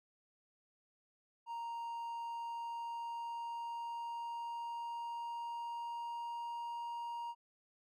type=tone with pitch glide; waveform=triangle; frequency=932.3 to 941 Hz; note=A#5 to A#5; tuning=0 to +16 cents; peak=-38 dBFS; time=1.46-7.35 s; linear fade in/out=50 ms; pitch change=+16 cents; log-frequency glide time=2.17-6.89 s; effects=none